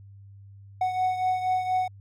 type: beating tone pair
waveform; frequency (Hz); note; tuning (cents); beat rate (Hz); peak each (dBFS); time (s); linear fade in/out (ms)
triangle; 740 / 744.2; F#5 / F#5; 0 / +10; 4.2; -22 / -29; 0.81-1.88; 5
effects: added 99 Hz sine -45 dBFS peak until 2 s